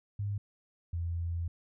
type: tone pair in turn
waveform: sine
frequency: 101.7 / 84.9 Hz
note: G#2 / F2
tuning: -36 / -48 cents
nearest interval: minor third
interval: 312 cents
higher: first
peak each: -31 / -31 dBFS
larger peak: neither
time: 0.19-0.38 / 0.93-1.48 s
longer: second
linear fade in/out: 5 ms
effects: none